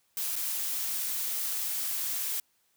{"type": "noise with dropouts", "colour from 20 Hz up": "blue", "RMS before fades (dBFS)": -32, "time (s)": [0.17, 2.4], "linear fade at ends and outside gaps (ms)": 2, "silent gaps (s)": [0.357, 0.362], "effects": ["white hiss -71 dBFS RMS until 2.76 s"]}